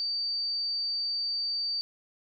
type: tone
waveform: sine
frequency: 4619 Hz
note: D8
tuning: 30 cents flat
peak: -28 dBFS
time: 0-1.81 s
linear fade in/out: 0 ms
effects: none